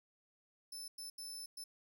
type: tone bursts at uneven times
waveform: 25% pulse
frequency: 5274 Hz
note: E8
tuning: in tune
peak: -40 dBFS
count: 4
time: 0.72-0.88 / 0.98-1.1 / 1.18-1.46 / 1.57-1.64 s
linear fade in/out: 5 ms
effects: none